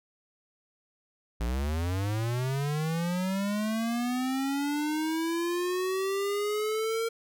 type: linear sweep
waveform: square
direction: up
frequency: 54.6 to 459.7 Hz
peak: -28 dBFS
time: 1.4-7.09 s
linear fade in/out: 10 ms
effects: none